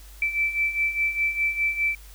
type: beating tone pair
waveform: sine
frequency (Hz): 2323 / 2327.9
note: D7 / D7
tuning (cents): -20 / -16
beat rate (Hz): 4.9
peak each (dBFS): -28 / -23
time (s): 0.22-1.95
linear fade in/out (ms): 2
effects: added 50 Hz sine -43 dBFS peak until 2.14 s + white hiss -51 dBFS RMS until 2.14 s